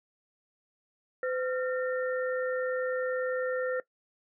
sine tone cluster, 509 / 1379 / 1819 Hz, C5 / F6 / A#6, -48 / -22 / -43 cents, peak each -29 / -37 / -38 dBFS, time 1.23-3.8 s, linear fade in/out 2 ms, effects noise-tail reverb RT60 0.1 s tail -19 dB re dry

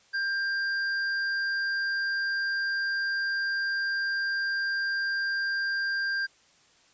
sine tone with hard clipping, 1590 Hz, G6, 24 cents sharp, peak -28 dBFS, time 0.13-6.27 s, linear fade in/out 20 ms, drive 11 dB, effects white hiss -61 dBFS RMS until 6.93 s + resampled to 16000 Hz

